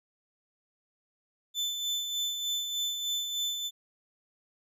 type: tone with tremolo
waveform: 35% pulse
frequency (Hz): 3520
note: A7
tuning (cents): 0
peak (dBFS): -26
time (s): 1.54-3.71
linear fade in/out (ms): 50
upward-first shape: sine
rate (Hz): 3.3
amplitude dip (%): 45
effects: resampled to 32000 Hz